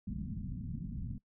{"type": "low-pass noise", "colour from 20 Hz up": "white", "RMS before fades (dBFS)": -40, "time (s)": [0.07, 1.18], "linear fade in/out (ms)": 5, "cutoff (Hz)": 230, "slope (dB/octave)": 48, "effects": ["noise-tail reverb RT60 0.1 s tail -21 dB re dry"]}